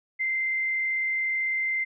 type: tone with frequency modulation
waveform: sine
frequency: 2082 Hz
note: C7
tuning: 9 cents flat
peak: -24 dBFS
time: 0.19-1.85 s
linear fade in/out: 20 ms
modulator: 36 Hz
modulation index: 0.43
effects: none